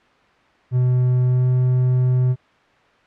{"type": "tone with pitch glide", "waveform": "triangle", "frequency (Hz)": [125.6, 126.69], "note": ["B2", "B2"], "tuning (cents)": [30, 45], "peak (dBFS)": -12, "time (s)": [0.71, 2.36], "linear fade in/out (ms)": 50, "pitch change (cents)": 15, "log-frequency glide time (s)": [1.25, 1.47], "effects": ["white hiss -54 dBFS RMS until 3.06 s", "low-pass 2000 Hz 12 dB/octave"]}